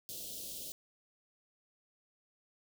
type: band-stop noise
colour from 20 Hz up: white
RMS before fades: -44 dBFS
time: 0.09-0.72 s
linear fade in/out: 0 ms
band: 650 to 3000 Hz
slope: 48 dB/octave
effects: none